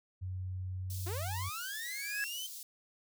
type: tone with pitch glide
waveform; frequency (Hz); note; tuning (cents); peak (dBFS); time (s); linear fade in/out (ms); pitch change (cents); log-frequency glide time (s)
sine; 92.5 to 93.57; F#2 to F#2; 0 to +20; -36; 0.21-1.5; 20; +20; 0.76-0.97
type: high-pass noise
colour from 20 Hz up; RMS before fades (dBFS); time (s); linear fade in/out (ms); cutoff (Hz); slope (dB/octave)
white; -46; 0.9-2.63; 2; 3900; 24
type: linear sweep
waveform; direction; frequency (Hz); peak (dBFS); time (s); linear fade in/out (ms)
sawtooth; up; 319.7 to 3136; -36; 1.06-2.47; 10
type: tone with exponential growth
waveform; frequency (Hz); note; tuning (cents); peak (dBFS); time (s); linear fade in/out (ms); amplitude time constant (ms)
sine; 1661.2; G#6; 0; -31; 1.68-2.24; 0; 120
effects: none